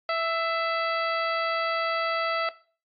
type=harmonic tone with a mistuned harmonic; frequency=659.3 Hz; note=E5; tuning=in tune; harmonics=1 / 2 / 3 / 4 / 5 / 6 / 7; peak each=-27 / -28 / -33 / -37 / -41 / -43 / -38 dBFS; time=0.09-2.49 s; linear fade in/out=2 ms; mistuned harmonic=3; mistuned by=+25 cents; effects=noise-tail reverb RT60 0.4 s tail -18 dB re dry + AAC 64 kbps